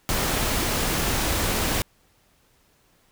pink noise, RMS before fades -24 dBFS, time 0.09-1.82 s, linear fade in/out 0 ms, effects pink hiss -62 dBFS RMS until 3.11 s

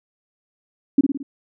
sine tone with echo, 277.2 Hz, C#4, in tune, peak -9 dBFS, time 0.98-1.01 s, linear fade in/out 5 ms, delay 55 ms, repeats 4, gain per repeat -5 dB, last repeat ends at 1.23 s, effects none

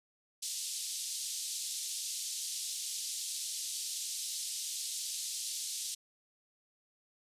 white band-pass noise, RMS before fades -39 dBFS, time 0.42-5.95 s, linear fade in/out 10 ms, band 3600 to 9500 Hz, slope 24 dB/octave, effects resampled to 32000 Hz

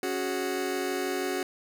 sawtooth chord, C# suspended fourth, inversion none, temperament just, 277.2 / 369.6 / 415.8 Hz, C#4 / F#4 / G#4, 0 / -2 / +2 cents, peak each -30 / -26 / -31 dBFS, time 0.03-1.43 s, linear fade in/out 2 ms, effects none

